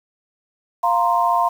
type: chord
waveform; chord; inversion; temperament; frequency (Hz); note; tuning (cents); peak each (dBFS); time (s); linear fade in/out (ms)
sine; F suspended fourth; none; equal; 698.5 / 932.3 / 1046.5; F5 / Bb5 / C6; 0 / 0 / 0; -19; 0.83-1.49; 10
effects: 7-bit